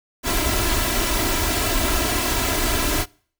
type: noise with comb filter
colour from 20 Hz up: pink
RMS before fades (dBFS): -21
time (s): 0.23-3.06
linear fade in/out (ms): 50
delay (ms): 3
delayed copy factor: +0.75
effects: noise-tail reverb RT60 0.5 s tail -25 dB re dry

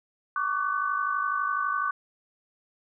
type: tone cluster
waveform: sine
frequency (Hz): 1122 / 1174 / 1502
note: C#6 / D6 / F#6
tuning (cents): +21 / -1 / +26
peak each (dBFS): -29 / -29 / -30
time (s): 0.36-1.91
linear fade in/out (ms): 2
effects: none

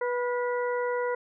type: harmonic tone with a mistuned harmonic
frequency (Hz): 490.1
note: B4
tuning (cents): -13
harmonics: 1 / 2 / 3 / 4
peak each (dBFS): -27 / -33 / -37 / -39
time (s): 0.01-1.15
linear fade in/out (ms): 5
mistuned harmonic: 3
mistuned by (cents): -35
effects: none

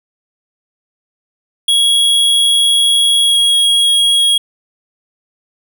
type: tone with pitch glide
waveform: square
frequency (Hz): 3322 to 3301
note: G#7 to G#7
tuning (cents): 0 to -11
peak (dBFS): -9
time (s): 1.68-4.38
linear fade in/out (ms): 5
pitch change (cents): -11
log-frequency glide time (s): 3.23-3.39
effects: none

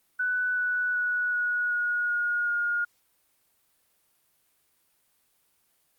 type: tone with pitch steps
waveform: sine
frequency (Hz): 1491 / 1479.8 / 1468.8 / 1457.8 / 1446.9 / 1436.1 / 1425.3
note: F#6 / F#6 / F#6 / F#6 / F#6 / F6 / F6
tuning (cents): +13 / 0 / -13 / -26 / -39 / +48 / +35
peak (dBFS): -24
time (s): 0.19-2.85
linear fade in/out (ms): 10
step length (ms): 380
effects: white hiss -69 dBFS RMS until 5.98 s + Opus 32 kbps

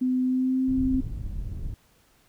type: tone with pitch glide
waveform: sine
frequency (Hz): 254.9 to 260.9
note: C4 to C4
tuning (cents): -45 to -5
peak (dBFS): -21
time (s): 0.01-1.01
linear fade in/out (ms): 10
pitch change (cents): +40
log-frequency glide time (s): 0.23-0.63
type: low-pass noise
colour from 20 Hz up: pink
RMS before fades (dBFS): -32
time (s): 0.68-1.74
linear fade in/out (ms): 0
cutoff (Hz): 110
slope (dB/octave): 12
effects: pink hiss -62 dBFS RMS until 2.28 s

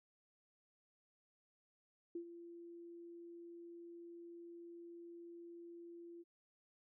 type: tone with ADSR envelope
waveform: sine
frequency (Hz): 341.7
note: F4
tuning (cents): -38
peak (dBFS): -40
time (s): 2.15-6.24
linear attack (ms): 5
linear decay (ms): 86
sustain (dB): -11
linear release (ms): 30
effects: none

